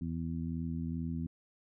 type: harmonic tone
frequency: 82.41 Hz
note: E2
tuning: in tune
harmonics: 1 / 2 / 3 / 4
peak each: -40 / -37 / -38 / -51 dBFS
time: 0.01-1.27 s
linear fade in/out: 5 ms
effects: none